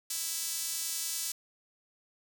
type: tone with high-pass filter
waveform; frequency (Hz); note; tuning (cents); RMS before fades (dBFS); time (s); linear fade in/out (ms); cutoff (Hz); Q
sawtooth; 329.6; E4; 0; -35; 0.1-1.32; 5; 6400; 0.99
effects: none